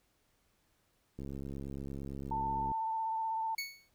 click train, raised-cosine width 3 ms, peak -30 dBFS, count 106, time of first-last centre 1.19-2.716 s, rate 68.8 Hz
sine tone with vibrato, 892 Hz, A5, 23 cents sharp, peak -32 dBFS, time 2.31-3.55 s, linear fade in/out 5 ms, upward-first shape sine, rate 16 Hz, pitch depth 19 cents each way
25% pulse tone with exponential decay, 2217 Hz, C#7, in tune, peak -29 dBFS, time 3.58-3.89 s, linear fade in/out 5 ms, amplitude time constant 67 ms
effects pink hiss -74 dBFS RMS until 3.94 s

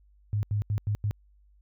sine tone bursts at uneven times, 103.83 Hz, G#2, in tune, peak -24 dBFS, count 5, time 0.33-0.43 / 0.51-0.62 / 0.7-0.78 / 0.87-0.95 / 1.04-1.11 s, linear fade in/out 0 ms, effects added 50 Hz sine -57 dBFS peak until 1.61 s

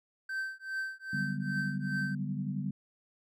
triangle tone with tremolo, 1552 Hz, G6, 18 cents flat, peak -29 dBFS, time 0.29-2.15 s, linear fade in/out 5 ms, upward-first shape triangle, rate 2.5 Hz, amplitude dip 100%
sine chord, G major seventh, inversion second, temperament equal with one note detuned, 144.64 / 185 / 196 / 246.9 Hz, D3 / F#3 / G3 / B3, -26 / 0 / 0 / 0 cents, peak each -36 / -40 / -36 / -40 dBFS, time 1.13-2.71 s, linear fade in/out 5 ms
effects none

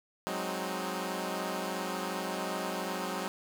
10% pulse chord, Ab dominant seventh, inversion third, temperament equal, 185 / 207.7 / 261.6 / 311.1 Hz, Gb3 / Ab3 / C4 / Eb4, 0 / 0 / 0 / 0 cents, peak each -28 / -31 / -32 / -33 dBFS, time 0.27-3.28 s, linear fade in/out 0 ms, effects none

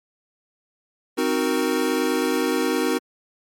square chord, C half-diminished seventh, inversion none, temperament equal, 261.6 / 311.1 / 370 / 466.2 Hz, C4 / Eb4 / Gb4 / Bb4, 0 / 0 / 0 / 0 cents, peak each -26 dBFS, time 1.17-2.99 s, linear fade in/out 20 ms, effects MP3 64 kbps

